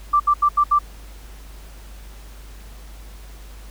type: tone bursts at uneven times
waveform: sine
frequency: 1174.7 Hz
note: D6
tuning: in tune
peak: -12 dBFS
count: 5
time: 0.13-0.2 / 0.27-0.34 / 0.42-0.49 / 0.57-0.64 / 0.71-0.79 s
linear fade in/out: 10 ms
effects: added 50 Hz sine -37 dBFS peak until 3.7 s + pink hiss -47 dBFS RMS until 3.7 s